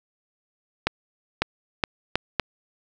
accelerating click train, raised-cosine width 0.3 ms, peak -4 dBFS, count 5, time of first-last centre 0.87-2.397 s, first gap 550 ms, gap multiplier 0.76, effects none

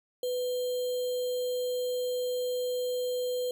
sine tone with sample-and-hold, 498 Hz, B4, 14 cents sharp, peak -28 dBFS, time 0.23-3.51 s, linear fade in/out 2 ms, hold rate 3675 Hz, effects none

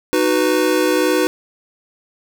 square chord, B major, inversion first, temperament just, 308.7 / 370.4 / 493.9 Hz, D#4 / F#4 / B4, -14 / +2 / 0 cents, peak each -19 dBFS, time 0.13-1.27 s, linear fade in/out 0 ms, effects none

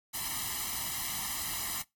white noise with comb filter, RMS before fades -35 dBFS, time 0.13-1.83 s, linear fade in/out 20 ms, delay 0.99 ms, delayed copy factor +0.9, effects noise-tail reverb RT60 0.2 s tail -24 dB re dry + AAC 64 kbps

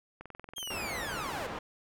click train, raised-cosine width 0.5 ms, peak -30 dBFS, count 21, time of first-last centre 0.21-1.14 s, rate 21.5 Hz
sawtooth linear sweep, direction down, 3259 to 466.2 Hz, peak -34 dBFS, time 0.56-1.47 s, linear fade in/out 10 ms
white low-pass noise, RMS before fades -39 dBFS, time 0.7-1.59 s, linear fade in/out 5 ms, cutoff 1300 Hz, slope 12 dB/octave
effects none

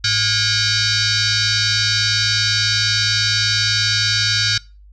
sine tone with frequency modulation, 105.8 Hz, G#2, 33 cents sharp, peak -14 dBFS, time 0.04-4.58 s, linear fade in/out 5 ms, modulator 767 Hz, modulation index 7, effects noise-tail reverb RT60 0.3 s tail -23 dB re dry + added 50 Hz sine -41 dBFS peak until 4.92 s

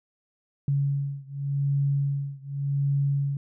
sine beating tone pair, 139.9 / 140.77 Hz, C#3 / C#3, +16 / +27 cents, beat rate 0.87 Hz, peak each -26 / -27 dBFS, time 0.68-3.37 s, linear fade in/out 2 ms, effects none

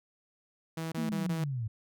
sawtooth tone bursts, 162.5 Hz, E3, 24 cents flat, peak -30 dBFS, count 4, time 0.77-1.442 s, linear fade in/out 5 ms, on 150 ms, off 24 ms
sine linear sweep, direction down, 237.8 to 103.83 Hz, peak -31 dBFS, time 0.97-1.68 s, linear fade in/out 10 ms
effects none

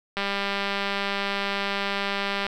click train, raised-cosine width 0.3 ms, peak -11 dBFS, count 458, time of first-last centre 0.17-2.466 s, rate 199 Hz, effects 8-bit

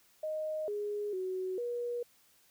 sine tone with pitch steps, 621 / 414.3 / 372.9 / 480.6 Hz, D#5 / G#4 / F#4 / B4, -3 / -4 / +14 / -47 cents, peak -33 dBFS, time 0.23-2.03 s, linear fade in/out 5 ms, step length 450 ms, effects white hiss -66 dBFS RMS until 2.5 s

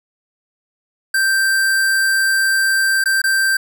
square tone with dropouts, 1568 Hz, G6, in tune, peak -14 dBFS, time 1.14-3.57 s, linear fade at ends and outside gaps 5 ms, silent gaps 3.04-3.057 / 3.218-3.239 s, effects none

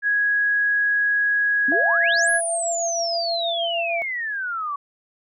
sine tone, 1661.2 Hz, G#6, in tune, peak -17 dBFS, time 0.02-2.41 s, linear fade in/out 50 ms
sine exponential two-way sweep, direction up then down, 246.9 to 10730 to 1120 Hz, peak -24 dBFS, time 1.68-4.76 s, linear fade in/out 5 ms, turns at 2.31 s
sine tone with tremolo, 678 Hz, E5, 49 cents sharp, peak -22 dBFS, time 1.72-4.02 s, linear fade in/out 0 ms, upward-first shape sine, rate 6.4 Hz, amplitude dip 30%
effects none

